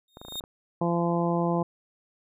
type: tone with exponential growth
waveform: 40% pulse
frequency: 3695 Hz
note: A#7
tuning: 16 cents flat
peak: -28 dBFS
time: 0.08-0.4 s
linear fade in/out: 2 ms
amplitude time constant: 69 ms
type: clicks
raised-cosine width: 1 ms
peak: -28 dBFS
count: 8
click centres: 0.171 / 0.215 / 0.25 / 0.284 / 0.323 / 0.356 / 0.408 / 0.439 s
type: harmonic tone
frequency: 171.1 Hz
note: F3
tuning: 35 cents flat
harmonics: 1 / 2 / 3 / 4 / 5 / 6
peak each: -26 / -29 / -31 / -32 / -33 / -34 dBFS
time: 0.81-1.63 s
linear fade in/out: 5 ms
effects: none